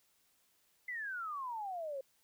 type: exponential sweep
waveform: sine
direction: down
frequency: 2052 to 523.3 Hz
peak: -38 dBFS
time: 0.88-2.01 s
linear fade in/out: 5 ms
effects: white hiss -73 dBFS RMS until 2.23 s